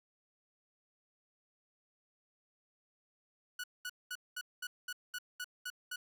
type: tone bursts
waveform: sawtooth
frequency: 1471 Hz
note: F#6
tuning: 11 cents flat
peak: -35 dBFS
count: 10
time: 3.59-5.96 s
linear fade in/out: 5 ms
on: 48 ms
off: 210 ms
effects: none